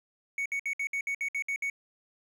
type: tone bursts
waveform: triangle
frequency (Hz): 2227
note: C#7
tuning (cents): +7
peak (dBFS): -27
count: 10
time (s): 0.38-1.699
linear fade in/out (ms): 2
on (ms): 77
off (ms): 61
effects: none